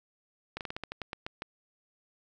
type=slowing click train; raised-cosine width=0.3 ms; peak=-20 dBFS; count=11; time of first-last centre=0.57-1.421 s; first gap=38 ms; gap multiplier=1.17; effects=none